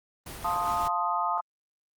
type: noise with tremolo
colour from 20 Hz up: pink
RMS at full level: -39 dBFS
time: 0.26-0.88 s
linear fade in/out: 5 ms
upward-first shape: triangle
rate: 5.3 Hz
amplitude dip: 25%
type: chord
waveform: sine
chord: F dominant seventh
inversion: none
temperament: equal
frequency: 698.5 / 880 / 1046.5 / 1244.5 Hz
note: F5 / A5 / C6 / Eb6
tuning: 0 / 0 / 0 / 0 cents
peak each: -32 / -30 / -32 / -29 dBFS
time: 0.44-1.41 s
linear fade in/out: 10 ms
effects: Opus 24 kbps